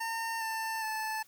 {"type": "tone with pitch steps", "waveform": "25% pulse", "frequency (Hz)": [910, 891.8, 873.9], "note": ["A#5", "A5", "A5"], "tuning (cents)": [-42, 23, -12], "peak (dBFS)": -29, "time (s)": [0, 1.23], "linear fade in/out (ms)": 10, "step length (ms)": 410, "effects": ["white hiss -62 dBFS RMS until 1.27 s"]}